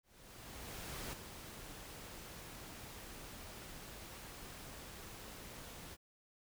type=noise with ADSR envelope; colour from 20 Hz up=pink; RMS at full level=-44 dBFS; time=0.03-5.97 s; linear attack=1100 ms; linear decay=6 ms; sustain=-7 dB; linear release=35 ms; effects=none